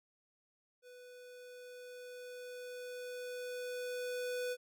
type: tone with level ramp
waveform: square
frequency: 495.8 Hz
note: B4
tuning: 7 cents sharp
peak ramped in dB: -54 to -36 dBFS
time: 0.82-4.57 s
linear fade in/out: 50 ms
effects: none